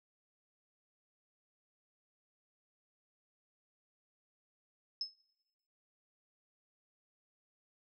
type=tone with exponential decay; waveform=sine; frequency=5200 Hz; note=E8; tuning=24 cents flat; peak=-31 dBFS; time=5.01-5.14 s; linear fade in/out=2 ms; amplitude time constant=27 ms; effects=noise-tail reverb RT60 1.0 s tail -23 dB re dry